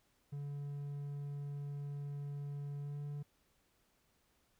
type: tone with pitch glide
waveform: triangle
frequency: 143.1 to 145.1 Hz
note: D3 to D3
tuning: -45 to -21 cents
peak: -38 dBFS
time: 0.32-3.23 s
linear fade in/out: 10 ms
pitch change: +24 cents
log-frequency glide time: 2.78-3.01 s
effects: pink hiss -75 dBFS RMS until 4.59 s